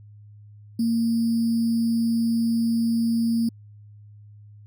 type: tone with sample-and-hold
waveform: sine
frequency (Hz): 230.1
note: A#3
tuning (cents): -22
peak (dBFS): -19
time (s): 0.79-3.49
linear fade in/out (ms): 5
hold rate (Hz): 4900
effects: added 104 Hz sine -44 dBFS peak until 4.66 s